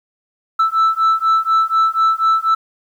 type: beating tone pair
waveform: sine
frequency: 1318 / 1322.1 Hz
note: E6 / E6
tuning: -1 / +5 cents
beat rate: 4.1 Hz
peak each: -13 dBFS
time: 0.59-2.55 s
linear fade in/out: 10 ms
effects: tanh soft clip ceiling -9 dBFS + 8-bit